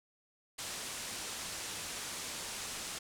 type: low-pass noise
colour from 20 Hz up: white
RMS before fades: -42 dBFS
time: 0.58-2.99 s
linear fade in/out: 10 ms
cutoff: 9400 Hz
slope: 24 dB/octave
effects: none